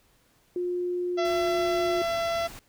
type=tone; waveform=sine; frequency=356.1 Hz; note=F4; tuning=34 cents sharp; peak=-26 dBFS; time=0.56-2.02 s; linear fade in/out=2 ms
type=harmonic tone; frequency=673 Hz; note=E5; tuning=36 cents sharp; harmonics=1 / 2 / 3 / 4 / 5 / 6 / 7 / 8 / 9; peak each=-26 / -34 / -38 / -43 / -40 / -46 / -45 / -47 / -49 dBFS; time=1.17-2.48 s; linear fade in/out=20 ms
type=noise; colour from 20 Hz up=pink; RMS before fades=-44 dBFS; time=1.25-2.59 s; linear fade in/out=0 ms
effects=pink hiss -64 dBFS RMS until 2.68 s